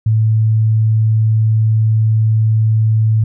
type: tone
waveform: sine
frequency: 110 Hz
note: A2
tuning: in tune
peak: -9 dBFS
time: 0.06-3.24 s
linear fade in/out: 5 ms
effects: none